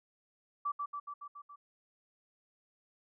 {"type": "tone with echo", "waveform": "sine", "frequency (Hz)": 1159, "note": "D6", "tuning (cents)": -23, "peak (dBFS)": -31, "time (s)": [0.65, 0.72], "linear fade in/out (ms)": 10, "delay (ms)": 140, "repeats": 6, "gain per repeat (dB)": -3, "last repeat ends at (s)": 1.56, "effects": []}